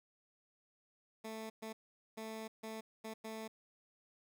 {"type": "tone bursts at uneven times", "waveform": "15% pulse", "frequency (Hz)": 220.7, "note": "A3", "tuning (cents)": 5, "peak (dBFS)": -37, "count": 6, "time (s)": [[1.24, 1.5], [1.62, 1.73], [2.17, 2.48], [2.63, 2.81], [3.04, 3.14], [3.24, 3.48]], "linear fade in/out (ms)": 10, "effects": []}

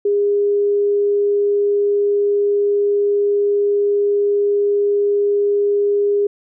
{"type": "tone", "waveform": "sine", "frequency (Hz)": 407.5, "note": "G#4", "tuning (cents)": -33, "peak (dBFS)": -13, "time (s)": [0.05, 6.27], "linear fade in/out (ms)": 5, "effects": []}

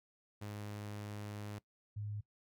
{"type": "tone pair in turn", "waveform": ["sawtooth", "sine"], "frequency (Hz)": [103.83, 104.24], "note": ["G#2", "G#2"], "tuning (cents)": [0, 7], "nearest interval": "unison", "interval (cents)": 7, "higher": "second", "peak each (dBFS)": [-39, -39], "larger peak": "neither", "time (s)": [[0.41, 1.59], [1.96, 2.21]], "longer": "first", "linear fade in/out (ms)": 10, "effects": ["noise-tail reverb RT60 0.1 s tail -20 dB re dry"]}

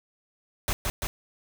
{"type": "noise with echo", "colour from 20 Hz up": "pink", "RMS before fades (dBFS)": -26, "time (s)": [0.68, 0.73], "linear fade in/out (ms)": 0, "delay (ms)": 170, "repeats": 2, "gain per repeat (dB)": -2, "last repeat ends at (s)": 1.07, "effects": []}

